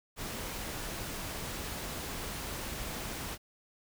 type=noise; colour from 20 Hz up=pink; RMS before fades=-39 dBFS; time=0.16-3.38 s; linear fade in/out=50 ms; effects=none